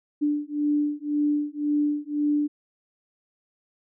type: beating tone pair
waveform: sine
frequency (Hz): 293.7 / 295.6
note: D4 / D4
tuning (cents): 0 / +11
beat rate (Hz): 1.9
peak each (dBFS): -25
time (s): 0.21-2.48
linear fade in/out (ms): 20
effects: none